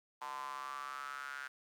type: tone with high-pass filter sweep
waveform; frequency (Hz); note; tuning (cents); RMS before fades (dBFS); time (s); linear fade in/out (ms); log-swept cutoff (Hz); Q
square; 68.2; C#2; -28; -44; 0.21-1.48; 10; 950 to 1500; 7.6
effects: low-pass 10000 Hz 12 dB/octave + 11-bit